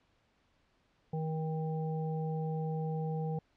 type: harmonic tone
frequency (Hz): 158.3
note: D#3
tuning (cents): +30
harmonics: 1 / 3 / 5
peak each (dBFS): -33 / -40 / -43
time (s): 1.13-3.39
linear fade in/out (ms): 5
effects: pink hiss -72 dBFS RMS until 3.56 s + low-pass 4000 Hz 12 dB/octave